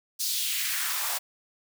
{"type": "noise with high-pass filter sweep", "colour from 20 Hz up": "white", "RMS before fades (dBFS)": -29, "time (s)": [0.19, 1.19], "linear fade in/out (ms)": 20, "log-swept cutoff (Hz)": [5100, 720], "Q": 2, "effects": []}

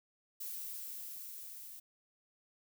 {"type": "noise with level ramp", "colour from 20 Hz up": "violet", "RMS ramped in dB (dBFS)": [-42, -50], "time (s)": [0.4, 1.8], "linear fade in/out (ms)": 10, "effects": []}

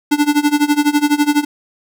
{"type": "tone with tremolo", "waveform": "square", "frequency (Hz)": 293.7, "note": "D4", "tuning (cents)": 0, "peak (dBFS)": -9, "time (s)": [0.11, 1.45], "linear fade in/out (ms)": 10, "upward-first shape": "sine", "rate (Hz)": 12, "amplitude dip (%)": 90, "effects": []}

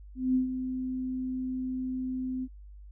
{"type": "tone with ADSR envelope", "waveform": "sine", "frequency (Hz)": 256.8, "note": "C4", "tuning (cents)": -32, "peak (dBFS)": -21, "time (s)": [0.15, 2.48], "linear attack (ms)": 200, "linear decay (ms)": 120, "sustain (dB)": -9, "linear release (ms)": 47, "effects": ["noise-tail reverb RT60 0.1 s tail -25 dB re dry", "added 50 Hz sine -45 dBFS peak until 2.91 s"]}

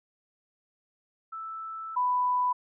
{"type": "tone pair in turn", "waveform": "sine", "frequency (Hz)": [1318.5, 993.4], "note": ["E6", "B5"], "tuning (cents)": [0, 10], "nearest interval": "perfect fourth", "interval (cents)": 490, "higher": "first", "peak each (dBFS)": [-35, -23], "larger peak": "second", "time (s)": [[1.32, 1.96], [1.96, 2.53]], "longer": "first", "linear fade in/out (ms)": 10, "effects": []}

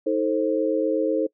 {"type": "chord", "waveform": "sine", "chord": "A diminished", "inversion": "second", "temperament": "just", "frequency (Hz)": [316.8, 440, 528], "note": ["Eb4", "A4", "C5"], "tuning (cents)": [31, 0, 16], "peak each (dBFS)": -24, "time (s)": [0.06, 1.27], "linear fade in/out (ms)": 10, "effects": ["noise-tail reverb RT60 0.1 s tail -23 dB re dry"]}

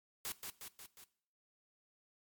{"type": "noise with echo", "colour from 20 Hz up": "white", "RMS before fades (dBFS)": -41, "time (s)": [0.25, 0.32], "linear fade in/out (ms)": 0, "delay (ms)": 180, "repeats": 4, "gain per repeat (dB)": -4, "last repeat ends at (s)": 1.04, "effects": ["noise-tail reverb RT60 0.6 s tail -19 dB re dry", "MP3 96 kbps"]}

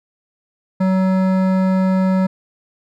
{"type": "tone with hard clipping", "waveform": "triangle", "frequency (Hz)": 188.1, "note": "F#3", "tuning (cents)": 29, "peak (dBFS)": -15, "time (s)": [0.8, 2.27], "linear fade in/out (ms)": 10, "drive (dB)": 18, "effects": []}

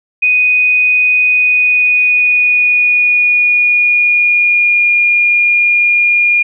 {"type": "tone with pitch glide", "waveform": "sine", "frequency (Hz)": [2489, 2422], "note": ["D#7", "D#7"], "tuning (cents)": [0, -47], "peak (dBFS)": -7, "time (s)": [0.22, 6.43], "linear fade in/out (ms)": 10, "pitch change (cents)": -47, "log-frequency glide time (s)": [1.28, 4.92], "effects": []}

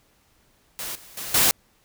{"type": "noise with level steps", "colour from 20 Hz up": "white", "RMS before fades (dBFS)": [-32, -47, -33, -18], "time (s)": [0.79, 1.51], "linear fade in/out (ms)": 0, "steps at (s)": [0.95, 1.17, 1.34], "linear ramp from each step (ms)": 5, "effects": ["pink hiss -62 dBFS RMS until 1.84 s"]}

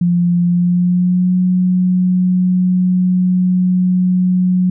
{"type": "tone with pitch glide", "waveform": "sine", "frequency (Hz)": [174.61, 182.45], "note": ["F3", "F#3"], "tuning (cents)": [0, -24], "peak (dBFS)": -10, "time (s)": [0.01, 4.7], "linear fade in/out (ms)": 5, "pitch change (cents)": 76, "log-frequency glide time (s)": [0.45, 1.35], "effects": []}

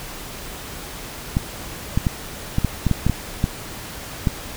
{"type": "clicks", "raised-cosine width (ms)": 5, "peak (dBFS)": -5, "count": 11, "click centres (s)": [1.369, 1.975, 2.068, 2.584, 2.647, 2.867, 2.913, 3.066, 3.097, 3.441, 4.272], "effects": ["pink hiss -34 dBFS RMS until 4.56 s"]}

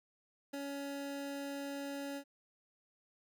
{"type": "tone with ADSR envelope", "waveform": "25% pulse", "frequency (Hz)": 280.5, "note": "C#4", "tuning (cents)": 21, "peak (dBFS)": -34, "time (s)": [0.53, 2.24], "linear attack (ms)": 11, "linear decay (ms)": 6, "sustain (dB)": -2, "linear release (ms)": 72, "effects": []}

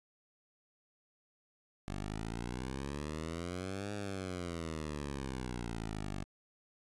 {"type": "exponential two-way sweep", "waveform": "10% pulse", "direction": "up then down", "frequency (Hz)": [48.1, 103.83, 48.1], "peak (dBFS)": -30, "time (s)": [1.88, 6.24], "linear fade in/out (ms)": 0, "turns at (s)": 3.93, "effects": ["resampled to 24000 Hz"]}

